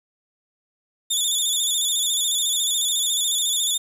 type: tone with vibrato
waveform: 20% pulse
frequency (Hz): 3520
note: A7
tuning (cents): 0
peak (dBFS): -14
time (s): 1.1-3.78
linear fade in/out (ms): 10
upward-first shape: square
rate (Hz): 14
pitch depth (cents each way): 51
effects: 8-bit